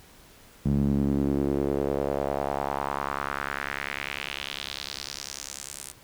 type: tone with band-pass filter sweep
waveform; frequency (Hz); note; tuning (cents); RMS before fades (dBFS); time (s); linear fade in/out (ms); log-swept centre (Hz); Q
sawtooth; 70; C#2; +18; -29; 0.65-5.92; 10; 180 to 9400; 2.4
effects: pink hiss -53 dBFS RMS until 6.03 s